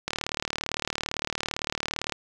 click train, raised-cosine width 0.2 ms, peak -10 dBFS, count 78, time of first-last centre 0.08-2.122 s, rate 37.7 Hz, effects none

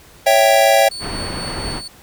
square chord, C# diminished, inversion none, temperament equal, 554.4 / 659.3 / 784 Hz, C#5 / E5 / G5, 0 / 0 / 0 cents, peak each -15 dBFS, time 0.26-0.89 s, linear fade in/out 10 ms
35% pulse tone with tremolo, 4450 Hz, C#8, 6 cents sharp, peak -25 dBFS, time 0.91-1.88 s, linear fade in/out 5 ms, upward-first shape sine, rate 4.2 Hz, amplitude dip 35%
pink low-pass noise, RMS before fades -26 dBFS, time 0.99-1.82 s, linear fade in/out 50 ms, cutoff 2300 Hz, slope 12 dB/octave
effects pink hiss -45 dBFS RMS until 2.02 s

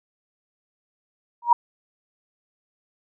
sine tone with exponential growth, 950 Hz, A#5, 33 cents sharp, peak -7 dBFS, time 1.42-1.53 s, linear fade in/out 5 ms, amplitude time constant 23 ms, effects none

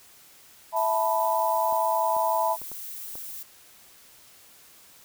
sine chord, E suspended fourth, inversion none, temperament just, 659.3 / 879 / 988.9 Hz, E5 / A5 / B5, 0 / -2 / +2 cents, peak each -26 / -26 / -26 dBFS, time 0.72-2.57 s, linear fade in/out 50 ms
violet noise, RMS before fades -38 dBFS, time 0.76-3.43 s, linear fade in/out 5 ms
clicks, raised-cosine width 1 ms, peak -29 dBFS, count 5, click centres 1.726 / 2.166 / 2.617 / 2.717 / 3.155 s
effects white hiss -53 dBFS RMS until 5.04 s

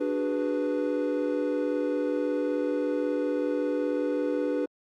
triangle chord, G# half-diminished seventh, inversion second, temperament equal, 293.7 / 370 / 415.3 / 493.9 Hz, D4 / F#4 / G#4 / B4, 0 / 0 / 0 / 0 cents, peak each -27 / -32 / -32 / -27 dBFS, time 0-4.66 s, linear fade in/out 10 ms, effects Opus 32 kbps

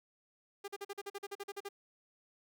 sawtooth tone bursts, 401.3 Hz, G4, 41 cents sharp, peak -36 dBFS, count 13, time 0.64-1.689 s, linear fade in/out 10 ms, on 41 ms, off 43 ms, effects none

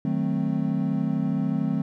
triangle chord, D# diminished seventh, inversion none, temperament equal with one note detuned, 155.56 / 186.82 / 220 / 261.6 Hz, D#3 / F#3 / A3 / C4, 0 / +17 / 0 / 0 cents, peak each -26 dBFS, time 0.05-1.82 s, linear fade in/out 2 ms, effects none

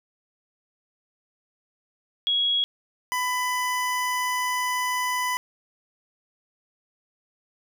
sine / 25% pulse tone pair in turn, 3322 / 998.2 Hz, G#7 / B5, 0 / +18 cents, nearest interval octave + major sixth, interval 2082 cents, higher first, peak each -20 dBFS, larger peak neither, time 2.27-2.64 / 3.12-5.37 s, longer second, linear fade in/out 0 ms, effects none

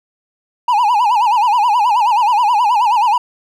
triangle tone with vibrato, 902 Hz, A5, 43 cents sharp, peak -8 dBFS, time 0.68-3.18 s, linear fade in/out 5 ms, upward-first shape sine, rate 9.4 Hz, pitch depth 180 cents each way, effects none

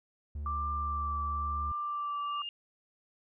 triangle tone, 73.42 Hz, D2, in tune, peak -33 dBFS, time 0.35-1.72 s, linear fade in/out 5 ms
sine tone with vibrato, 1174.7 Hz, D6, in tune, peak -32 dBFS, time 0.46-2.42 s, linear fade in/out 2 ms, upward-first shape triangle, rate 1 Hz, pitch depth 21 cents each way
sine tone with exponential growth, 2824 Hz, F7, 19 cents sharp, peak -35 dBFS, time 1.7-2.49 s, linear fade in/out 1 ms, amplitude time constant 170 ms
effects none

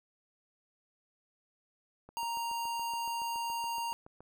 click train, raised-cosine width 1 ms, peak -37 dBFS, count 16, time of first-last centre 2.09-4.206 s, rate 7.09 Hz
square tone, 932.3 Hz, A#5, in tune, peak -34 dBFS, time 2.17-3.93 s, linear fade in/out 0 ms
effects none

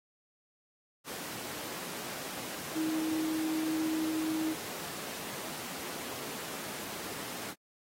sine tone in noise, 316.5 Hz, D#4, 30 cents sharp, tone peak -29 dBFS, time 2.73-4.56 s, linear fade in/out 50 ms, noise pink, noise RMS -40 dBFS, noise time 1.04-7.55 s, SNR +8 dB, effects high-pass 200 Hz 12 dB/octave + AAC 48 kbps

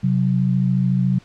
sine tone pair together, 131.03 / 185 Hz, C3 / F#3, +3 / 0 cents, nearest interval tritone, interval 597 cents, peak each -18 dBFS, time 0.03-1.19 s, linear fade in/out 10 ms, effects pink hiss -50 dBFS RMS until 1.24 s + low-pass 5000 Hz 12 dB/octave

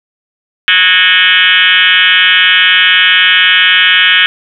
sine tone with frequency modulation, 2386 Hz, D7, 27 cents sharp, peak -4 dBFS, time 0.68-4.26 s, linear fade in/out 0 ms, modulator 184 Hz, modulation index 5, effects none

